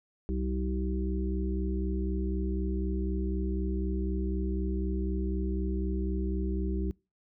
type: harmonic tone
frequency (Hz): 64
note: C2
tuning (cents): -38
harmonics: 1 / 3 / 5 / 6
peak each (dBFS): -30 / -35 / -37 / -38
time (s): 0.29-6.91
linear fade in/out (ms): 0
effects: noise-tail reverb RT60 0.3 s tail -25 dB re dry